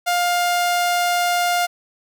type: tone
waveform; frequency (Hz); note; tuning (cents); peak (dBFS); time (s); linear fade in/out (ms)
sawtooth; 705; F5; +16; -13; 0.06-1.67; 20
effects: none